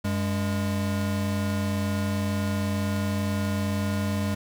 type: tone pair together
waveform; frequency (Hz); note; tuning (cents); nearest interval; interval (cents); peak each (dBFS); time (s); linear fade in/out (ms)
square; 95.43 / 204.2; G2 / G#3; -46 / -29; octave + minor second; 1317; -28; 0.04-4.35; 10
effects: 10-bit